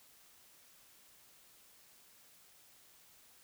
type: silence
effects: white hiss -63 dBFS RMS until 3.43 s